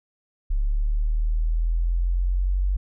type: linear sweep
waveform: sine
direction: up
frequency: 35 to 47.54 Hz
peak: -19 dBFS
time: 0.5-2.77 s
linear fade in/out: 10 ms
effects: none